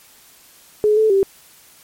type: tone with pitch steps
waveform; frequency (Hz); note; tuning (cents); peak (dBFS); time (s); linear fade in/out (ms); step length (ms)
sine; 423.1 / 436.5 / 390.6; G#4 / A4 / G4; +32 / -14 / -6; -11; 0.84-1.23; 0; 130
effects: white hiss -48 dBFS RMS until 1.83 s + MP3 64 kbps